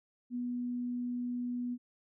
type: tone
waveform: sine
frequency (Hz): 244.7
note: B3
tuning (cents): -16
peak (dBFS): -33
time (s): 0.3-1.78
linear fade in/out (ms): 50
effects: none